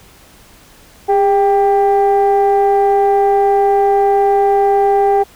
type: tone pair together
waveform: sine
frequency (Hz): 404.7 / 788.6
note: G#4 / G5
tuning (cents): -45 / +10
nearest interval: octave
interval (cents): 1155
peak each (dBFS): -10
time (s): 1.08-5.24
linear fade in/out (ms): 20
effects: tanh soft clip ceiling -5 dBFS + pink hiss -44 dBFS RMS until 5.35 s